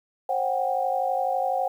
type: tone cluster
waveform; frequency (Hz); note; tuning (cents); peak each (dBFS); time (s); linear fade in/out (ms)
sine; 533 / 739 / 791; C5 / F#5 / G5; +32 / -2 / +15; -28 / -25 / -28; 0.29-1.68; 5
effects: 9-bit